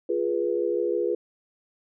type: chord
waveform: sine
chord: F diminished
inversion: none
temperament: equal with one note detuned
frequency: 349.2 / 415.3 / 488.5 Hz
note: F4 / Ab4 / Cb5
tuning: 0 / 0 / -19 cents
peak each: -27 dBFS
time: 0.09-1.15 s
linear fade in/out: 5 ms
effects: none